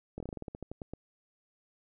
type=slowing click train; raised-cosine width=2 ms; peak=-26 dBFS; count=14; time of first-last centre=0.18-0.936 s; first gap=22 ms; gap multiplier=1.15; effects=none